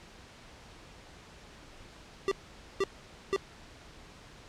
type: tone bursts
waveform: square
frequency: 391.5 Hz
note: G4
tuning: 2 cents flat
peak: -26 dBFS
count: 3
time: 2.28-3.362 s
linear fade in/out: 0 ms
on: 34 ms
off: 490 ms
effects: pink hiss -52 dBFS RMS until 4.48 s + low-pass 6000 Hz 12 dB/octave